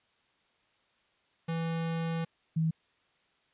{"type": "tone pair in turn", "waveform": ["square", "sine"], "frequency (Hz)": [164.81, 160.86], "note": ["E3", "E3"], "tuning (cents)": [0, -42], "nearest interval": "unison", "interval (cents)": 42, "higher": "first", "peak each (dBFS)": [-31, -25], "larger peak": "second", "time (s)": [[1.48, 2.25], [2.56, 2.71]], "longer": "first", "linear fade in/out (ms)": 10, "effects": ["white hiss -70 dBFS RMS until 3.53 s", "resampled to 8000 Hz"]}